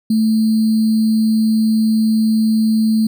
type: tone with sample-and-hold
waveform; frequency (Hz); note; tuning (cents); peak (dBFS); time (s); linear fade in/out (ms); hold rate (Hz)
sine; 220; A3; 0; -11; 0.1-3.07; 5; 4410
effects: none